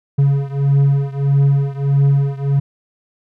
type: beating tone pair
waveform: triangle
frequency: 139 / 140.6 Hz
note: C#3 / C#3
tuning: +5 / +25 cents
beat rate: 1.6 Hz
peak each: -12 / -14 dBFS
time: 0.18-2.6 s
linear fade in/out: 10 ms
effects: none